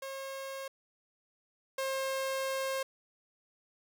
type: tone pair in turn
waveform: sawtooth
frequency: 540 / 534.1 Hz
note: C#5 / C5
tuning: -45 / +36 cents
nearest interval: unison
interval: 19 cents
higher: first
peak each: -35 / -28 dBFS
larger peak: second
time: 0.02-0.68 / 1.78-2.83 s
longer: second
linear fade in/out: 5 ms
effects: none